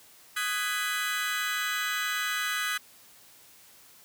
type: chord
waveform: 30% pulse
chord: G# minor seventh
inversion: second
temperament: just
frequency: 1245.9 / 1495.1 / 1661.2 / 1993.5 Hz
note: D#6 / F#6 / G#6 / B6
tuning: +2 / +18 / 0 / +16 cents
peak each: -31 dBFS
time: 0.36-2.78 s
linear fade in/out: 10 ms
effects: white hiss -55 dBFS RMS until 4.04 s + high-pass 60 Hz 12 dB/octave